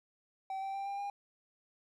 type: tone with pitch steps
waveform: triangle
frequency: 770 / 778.9 / 788 / 797.2 / 806.4 Hz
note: G5 / G5 / G5 / G5 / G5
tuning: -31 / -11 / +9 / +29 / +49 cents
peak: -34 dBFS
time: 0.5-1.1 s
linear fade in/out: 2 ms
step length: 120 ms
effects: none